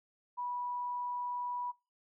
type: tone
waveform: sine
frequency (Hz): 979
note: B5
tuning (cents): -15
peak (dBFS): -35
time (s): 0.37-1.72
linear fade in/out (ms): 20
effects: noise-tail reverb RT60 0.3 s tail -23 dB re dry

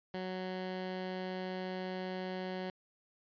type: tone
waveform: 15% pulse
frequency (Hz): 185.3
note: F#3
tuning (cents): +3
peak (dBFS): -31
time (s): 0.14-2.7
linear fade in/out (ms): 2
effects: resampled to 11025 Hz

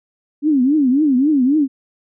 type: tone with vibrato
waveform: sine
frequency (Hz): 278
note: C#4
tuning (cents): +5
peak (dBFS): -11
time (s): 0.42-1.68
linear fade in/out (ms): 50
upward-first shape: triangle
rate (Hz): 3.7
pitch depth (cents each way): 240
effects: none

